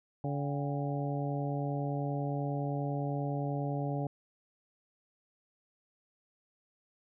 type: harmonic tone with a mistuned harmonic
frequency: 142.7 Hz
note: D3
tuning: 49 cents flat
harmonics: 1 / 2 / 3 / 4 / 5 / 6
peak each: -33 / -38 / -42 / -41 / -42 / -44 dBFS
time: 0.24-4.07 s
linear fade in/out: 2 ms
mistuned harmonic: 6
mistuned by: -110 cents
effects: none